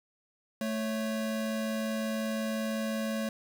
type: tone pair together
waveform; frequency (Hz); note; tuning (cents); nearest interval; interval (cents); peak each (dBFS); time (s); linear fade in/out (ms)
square; 220 / 554.4; A3 / C#5; 0 / 0; octave + major third; 1600; -32 / -37; 0.61-3.29; 2
effects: 10-bit